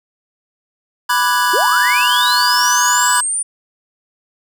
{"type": "chord", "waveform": "square", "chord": "G# half-diminished seventh", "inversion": "first", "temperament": "equal", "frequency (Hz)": [987.8, 1174.7, 1480, 1661.2], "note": ["B5", "D6", "F#6", "G#6"], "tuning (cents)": [0, 0, 0, 0], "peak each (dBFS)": [-16, -22, -21, -20], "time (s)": [1.09, 3.21], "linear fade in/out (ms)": 10}
{"type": "linear sweep", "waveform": "sine", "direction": "up", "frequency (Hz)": [319.7, 9397], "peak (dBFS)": -16, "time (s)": [1.53, 3.43], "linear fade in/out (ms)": 10}
{"effects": []}